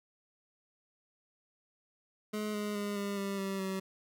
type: tone with pitch steps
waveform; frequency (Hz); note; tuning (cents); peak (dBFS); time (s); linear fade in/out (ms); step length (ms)
25% pulse; 212 / 208.4 / 204.8 / 201.3 / 197.8 / 194.4 / 191.07; G#3 / G#3 / G#3 / G3 / G3 / G3 / G3; +36 / +6 / -24 / +46 / +16 / -14 / -44; -30; 2.33-3.8; 10; 210
effects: none